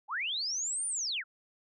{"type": "linear two-way sweep", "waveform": "sine", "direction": "up then down", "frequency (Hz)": [740, 9397, 1270], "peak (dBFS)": -31, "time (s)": [0.08, 1.24], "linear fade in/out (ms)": 50, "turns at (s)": 0.87, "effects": []}